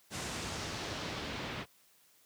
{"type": "noise with low-pass filter sweep", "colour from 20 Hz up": "pink", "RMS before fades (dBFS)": -39, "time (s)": [0.1, 1.66], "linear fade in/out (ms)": 50, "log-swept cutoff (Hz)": [8500, 3100], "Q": 1.2, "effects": ["white hiss -66 dBFS RMS until 2.25 s", "high-pass 80 Hz 12 dB/octave"]}